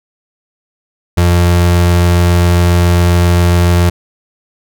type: tone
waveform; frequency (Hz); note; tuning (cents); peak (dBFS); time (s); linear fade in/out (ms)
35% pulse; 87.31; F2; 0; -5; 1.17-3.9; 10
effects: none